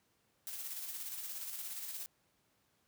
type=noise with tremolo; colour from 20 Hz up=blue; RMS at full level=-42 dBFS; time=0.47-2.06 s; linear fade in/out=0 ms; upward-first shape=square; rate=17 Hz; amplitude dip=35%; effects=pink hiss -75 dBFS RMS until 2.87 s + high-pass 80 Hz 12 dB/octave